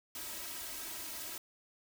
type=noise with comb filter; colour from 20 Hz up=white; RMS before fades=-43 dBFS; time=0.15-1.38 s; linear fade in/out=2 ms; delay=3.1 ms; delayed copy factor=+0.85; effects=none